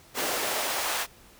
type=noise with high-pass filter sweep; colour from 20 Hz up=pink; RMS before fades=-29 dBFS; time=0.14-1.07 s; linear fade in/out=50 ms; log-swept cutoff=380 to 860 Hz; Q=1; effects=pink hiss -54 dBFS RMS until 1.39 s